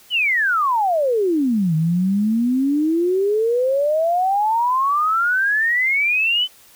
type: exponential two-way sweep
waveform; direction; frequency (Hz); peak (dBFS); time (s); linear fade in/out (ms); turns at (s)
sine; down then up; 3071 to 155 to 3071; -15; 0.1-6.48; 50; 1.75
effects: white hiss -49 dBFS RMS until 6.75 s